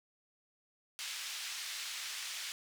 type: band-pass noise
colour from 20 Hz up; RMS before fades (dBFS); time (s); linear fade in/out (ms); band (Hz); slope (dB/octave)
white; -42; 0.99-2.52; 0; 1800 to 5500; 12
effects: none